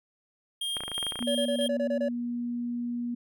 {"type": "tone with tremolo", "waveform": "square", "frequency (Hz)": 3219, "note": "G7", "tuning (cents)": 45, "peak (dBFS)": -30, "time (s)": [0.61, 1.68], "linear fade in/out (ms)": 5, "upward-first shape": "square", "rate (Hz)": 3, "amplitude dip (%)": 50}
{"type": "clicks", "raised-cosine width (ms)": 0.5, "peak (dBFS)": -21, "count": 12, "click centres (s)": [0.768, 0.806, 0.836, 0.88, 0.917, 0.98, 1.028, 1.067, 1.122, 1.157, 1.191, 1.226]}
{"type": "tone", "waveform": "sine", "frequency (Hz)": 240, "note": "B3", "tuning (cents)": -49, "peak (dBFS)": -29, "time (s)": [1.2, 3.15], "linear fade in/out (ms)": 10}
{"type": "tone bursts", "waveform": "triangle", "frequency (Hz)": 570, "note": "C#5", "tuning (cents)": 48, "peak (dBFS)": -24, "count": 8, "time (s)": [1.27, 2.086], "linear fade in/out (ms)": 5, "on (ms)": 81, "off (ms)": 24}
{"effects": []}